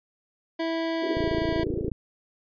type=tone with pitch glide; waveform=25% pulse; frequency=328.2 to 326.3 Hz; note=E4 to E4; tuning=-8 to -18 cents; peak=-22 dBFS; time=0.59-1.64 s; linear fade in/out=10 ms; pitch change=-10 cents; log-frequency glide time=1.03-1.25 s
type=band-pass noise; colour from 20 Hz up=white; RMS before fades=-31 dBFS; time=1.02-1.9 s; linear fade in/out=10 ms; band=290 to 440 Hz; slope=48 dB/octave
type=click train; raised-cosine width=5 ms; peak=-19 dBFS; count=22; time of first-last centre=1.17-1.917 s; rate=28.1 Hz
effects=resampled to 11025 Hz